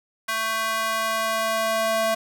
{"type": "tone with high-pass filter sweep", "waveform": "square", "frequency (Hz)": 222.3, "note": "A3", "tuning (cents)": 18, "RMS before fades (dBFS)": -24, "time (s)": [0.28, 2.15], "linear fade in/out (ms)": 10, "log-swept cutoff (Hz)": [1300, 640], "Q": 1.7, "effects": []}